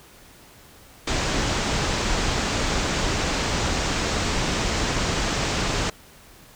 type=low-pass noise; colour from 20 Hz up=pink; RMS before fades=-24 dBFS; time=1.07-5.9 s; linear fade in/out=5 ms; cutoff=7600 Hz; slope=48 dB/octave; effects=pink hiss -49 dBFS RMS until 6.55 s